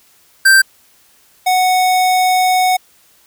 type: tone pair in turn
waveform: square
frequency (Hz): 1568 / 738.7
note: G6 / F#5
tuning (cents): 0 / -3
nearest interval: octave + minor second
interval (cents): 1303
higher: first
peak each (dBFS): -6 / -11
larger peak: first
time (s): 0.45-0.62 / 1.46-2.77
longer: second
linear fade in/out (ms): 10
effects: white hiss -51 dBFS RMS until 3.26 s